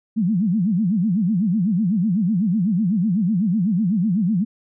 sine tone with vibrato, 196 Hz, G3, in tune, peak -16 dBFS, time 0.16-4.45 s, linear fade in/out 20 ms, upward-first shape sine, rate 8 Hz, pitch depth 270 cents each way, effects none

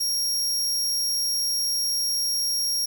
sawtooth tone, 5588 Hz, F8, in tune, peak -20 dBFS, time 0-2.86 s, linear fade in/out 10 ms, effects 8-bit

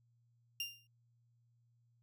30% pulse tone with exponential decay, 2794 Hz, F7, in tune, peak -32 dBFS, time 0.6-0.87 s, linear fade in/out 2 ms, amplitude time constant 58 ms, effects added 118 Hz sine -70 dBFS peak until 2.02 s

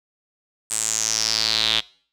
square tone with band-pass filter sweep, 55.3 Hz, A1, 9 cents sharp, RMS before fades -22 dBFS, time 0.7-1.81 s, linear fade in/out 20 ms, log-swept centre 8400 to 3400 Hz, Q 5.4, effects noise-tail reverb RT60 0.5 s tail -23 dB re dry

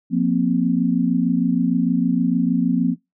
sine tone cluster, 176.8 / 235 / 261.5 Hz, F3 / A#3 / C4, +22 / +14 / -1 cents, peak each -20 dBFS, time 0.1-2.96 s, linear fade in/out 50 ms, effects noise-tail reverb RT60 0.2 s tail -23 dB re dry

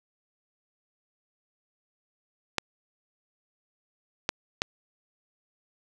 clicks, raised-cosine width 0.2 ms, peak -7 dBFS, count 3, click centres 2.583 / 4.291 / 4.619 s, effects none

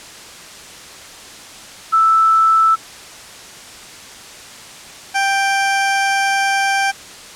sine / 20% pulse tone pair in turn, 1318.5 / 786.3 Hz, E6 / G5, 0 / +5 cents, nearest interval major sixth, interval 895 cents, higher first, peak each -9 dBFS, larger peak neither, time 1.92-2.76 / 5.14-6.92 s, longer second, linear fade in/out 20 ms, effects white hiss -36 dBFS RMS until 7.35 s + low-pass 8000 Hz 12 dB/octave

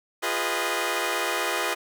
10% pulse chord, F half-diminished seventh, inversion none, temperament equal with one note detuned, 349.2 / 409.6 / 493.9 / 622.3 Hz, F4 / Ab4 / Cb5 / Eb5, 0 / -24 / 0 / 0 cents, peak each -22 dBFS, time 0.22-1.75 s, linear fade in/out 20 ms, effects none

